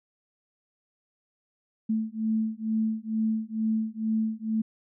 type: beating tone pair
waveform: sine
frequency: 219.1 / 221.3 Hz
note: A3 / A3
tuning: -7 / +10 cents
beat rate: 2.2 Hz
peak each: -28 dBFS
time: 1.89-4.62 s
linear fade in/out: 10 ms
effects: none